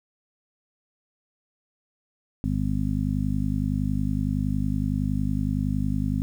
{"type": "harmonic tone", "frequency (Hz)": 50.8, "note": "G#1", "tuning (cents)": -38, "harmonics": [1, 2, 3, 4, 5], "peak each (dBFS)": [-29, -29, -29, -29, -29], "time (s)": [2.44, 6.22], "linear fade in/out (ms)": 0, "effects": ["9-bit"]}